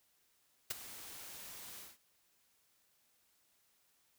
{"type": "noise with ADSR envelope", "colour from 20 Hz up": "white", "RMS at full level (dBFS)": -35, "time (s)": [0.7, 1.98], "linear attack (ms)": 9, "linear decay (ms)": 17, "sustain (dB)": -15, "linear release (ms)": 190, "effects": ["white hiss -74 dBFS RMS until 4.18 s"]}